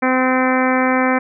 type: harmonic tone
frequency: 257.4 Hz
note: C4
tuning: 28 cents flat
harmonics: 1 / 2 / 3 / 4 / 5 / 6 / 7 / 8 / 9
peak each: -17 / -20 / -22 / -23 / -24 / -25 / -25 / -26 / -27 dBFS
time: 0.02-1.19 s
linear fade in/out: 10 ms
effects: none